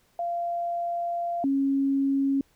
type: tone pair in turn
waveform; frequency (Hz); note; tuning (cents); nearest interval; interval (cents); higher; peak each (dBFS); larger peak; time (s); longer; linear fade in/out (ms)
sine; 690 / 274.3; F5 / C#4; -21 / -18; octave + major third; 1597; first; -26 / -21; second; 0.19-1.44 / 1.44-2.41; first; 2
effects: pink hiss -65 dBFS RMS until 2.55 s